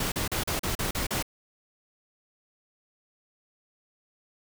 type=noise bursts; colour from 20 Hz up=pink; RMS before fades=-29 dBFS; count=8; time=0-1.226 s; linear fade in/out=5 ms; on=120 ms; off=38 ms; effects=none